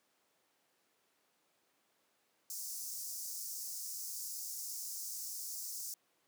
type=high-pass noise; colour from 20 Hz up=pink; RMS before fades=-43 dBFS; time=2.5-5.94 s; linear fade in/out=2 ms; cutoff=5200 Hz; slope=48 dB/octave; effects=pink hiss -75 dBFS RMS until 6.27 s + high-pass 300 Hz 12 dB/octave